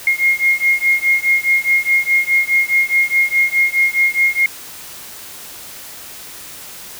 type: beating tone pair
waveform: sine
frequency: 2140 / 2144.8 Hz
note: C7 / C7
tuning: +38 / +42 cents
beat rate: 4.8 Hz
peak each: -15 / -15 dBFS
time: 0.07-4.46 s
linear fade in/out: 2 ms
effects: white hiss -34 dBFS RMS until 6.99 s